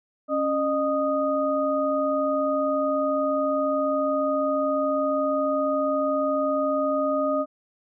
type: tone cluster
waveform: sine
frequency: 275.6 / 610 / 1241 Hz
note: C#4 / D#5 / D#6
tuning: -10 / -34 / -5 cents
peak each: -27 / -23 / -28 dBFS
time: 0.28-7.46 s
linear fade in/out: 50 ms
effects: none